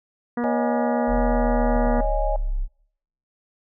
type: harmonic tone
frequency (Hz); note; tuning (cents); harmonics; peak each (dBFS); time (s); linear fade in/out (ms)
240; B3; -49; 1 / 2 / 3 / 4 / 5 / 6 / 7 / 8; -23 / -29 / -33 / -35 / -37 / -39 / -40 / -41; 0.37-2.01; 5
type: chord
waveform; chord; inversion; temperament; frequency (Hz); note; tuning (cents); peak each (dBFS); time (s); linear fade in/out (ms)
sine; C# suspended second; none; equal with one note detuned; 554.4 / 622.3 / 828.2; C#5 / D#5 / G#5; 0 / 0 / -5; -28 / -26 / -27; 0.44-2.36; 0
type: linear sweep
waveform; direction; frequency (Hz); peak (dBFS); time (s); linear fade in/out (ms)
sine; down; 43 to 32.7; -21; 1.07-2.68; 50
type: clicks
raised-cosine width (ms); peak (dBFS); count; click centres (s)
5; -24; 5; 1.132 / 1.184 / 1.762 / 1.872 / 1.983
effects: noise-tail reverb RT60 0.7 s tail -20 dB re dry